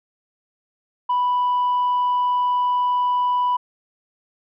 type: tone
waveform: sine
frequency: 987.8 Hz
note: B5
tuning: in tune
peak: -15 dBFS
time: 1.09-3.57 s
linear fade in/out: 10 ms
effects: tanh soft clip ceiling -15 dBFS